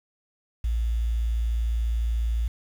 sine tone with quantisation, 57 Hz, A#1, 38 cents flat, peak -22 dBFS, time 0.64-2.48 s, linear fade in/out 5 ms, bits 8, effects none

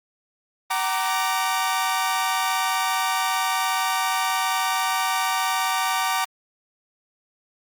sawtooth chord, Gb augmented, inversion none, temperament equal with one note detuned, 756.8 / 932.3 / 1174.7 Hz, Gb5 / Bb5 / D6, +39 / 0 / 0 cents, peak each -22 dBFS, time 0.7-6.25 s, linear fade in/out 10 ms, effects Opus 32 kbps

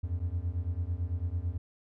triangle beating tone pair, 82.41 / 91.41 Hz, E2 / F#2, 0 / -20 cents, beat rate 9 Hz, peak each -31 / -31 dBFS, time 0.03-1.58 s, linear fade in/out 10 ms, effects none

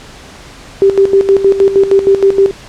sine tone with tremolo, 392 Hz, G4, in tune, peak -3 dBFS, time 0.82-2.51 s, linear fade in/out 0 ms, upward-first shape square, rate 6.4 Hz, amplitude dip 70%, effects pink hiss -34 dBFS RMS until 2.68 s + low-pass 7000 Hz 12 dB/octave

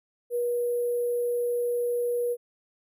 sine tone with sample-and-hold, 482.5 Hz, B4, 40 cents flat, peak -24 dBFS, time 0.3-2.37 s, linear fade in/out 50 ms, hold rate 11025 Hz, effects none

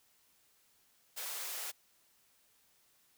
white high-pass noise, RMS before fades -41 dBFS, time 1.16-1.72 s, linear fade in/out 20 ms, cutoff 440 Hz, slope 24 dB/octave, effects white hiss -70 dBFS RMS until 3.17 s

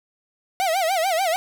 45% pulse tone with vibrato, 708 Hz, F5, 23 cents sharp, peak -19 dBFS, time 0.6-1.36 s, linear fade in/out 0 ms, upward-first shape sine, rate 6.8 Hz, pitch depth 190 cents each way, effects none

